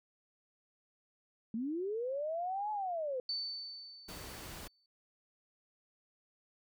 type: linear two-way sweep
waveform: sine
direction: up then down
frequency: 212.2 to 861 to 489.9 Hz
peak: -34 dBFS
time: 1.54-3.2 s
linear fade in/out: 2 ms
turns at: 2.71 s
type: tone with exponential decay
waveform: sine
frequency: 4525 Hz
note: C#8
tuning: 35 cents sharp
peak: -33 dBFS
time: 3.29-4.86 s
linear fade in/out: 2 ms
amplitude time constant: 340 ms
type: noise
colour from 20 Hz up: pink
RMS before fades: -47 dBFS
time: 4.08-4.68 s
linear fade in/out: 10 ms
effects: none